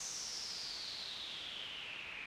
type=noise with low-pass filter sweep; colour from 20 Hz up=white; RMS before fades=-45 dBFS; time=0-2.26 s; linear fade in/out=5 ms; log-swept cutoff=6300 to 2400 Hz; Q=6.7; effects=none